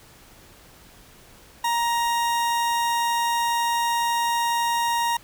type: tone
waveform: 40% pulse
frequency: 938 Hz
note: A#5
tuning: 11 cents sharp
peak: -20 dBFS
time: 1.64-5.17 s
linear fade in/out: 5 ms
effects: pink hiss -50 dBFS RMS until 5.23 s